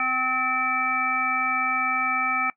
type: harmonic tone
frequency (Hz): 257.4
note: C4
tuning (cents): -28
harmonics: 1 / 3 / 5 / 7 / 9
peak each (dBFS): -37 / -30 / -25 / -34 / -25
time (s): 0-2.5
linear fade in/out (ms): 2
effects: noise-tail reverb RT60 0.1 s tail -21 dB re dry